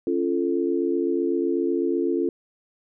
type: chord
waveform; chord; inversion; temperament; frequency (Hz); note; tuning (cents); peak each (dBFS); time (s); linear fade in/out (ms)
sine; Db augmented; none; equal with one note detuned; 277.2 / 345.2 / 440; Db4 / F4 / A4; 0 / -20 / 0; -26 / -23 / -27; 0.07-2.29; 2
effects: none